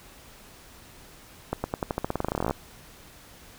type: accelerating click train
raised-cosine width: 1 ms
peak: -12 dBFS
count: 22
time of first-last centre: 1.53-2.51 s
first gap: 110 ms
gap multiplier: 0.9
effects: pink hiss -50 dBFS RMS until 3.58 s